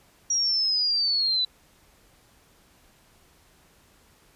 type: linear sweep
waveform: sine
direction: down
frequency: 5720 to 3951 Hz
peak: -21 dBFS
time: 0.3-1.45 s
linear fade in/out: 5 ms
effects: pink hiss -59 dBFS RMS until 4.35 s + resampled to 32000 Hz